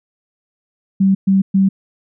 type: tone bursts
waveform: sine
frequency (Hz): 193.3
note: G3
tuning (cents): -24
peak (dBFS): -9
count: 3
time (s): 1-1.69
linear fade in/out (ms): 10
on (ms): 150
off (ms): 120
effects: none